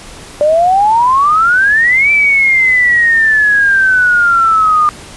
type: exponential two-way sweep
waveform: sine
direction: up then down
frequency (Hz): 583 to 2340 to 1208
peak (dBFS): -6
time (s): 0.41-4.89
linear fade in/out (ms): 0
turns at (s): 2.11
effects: pink hiss -32 dBFS RMS until 5.16 s + resampled to 24000 Hz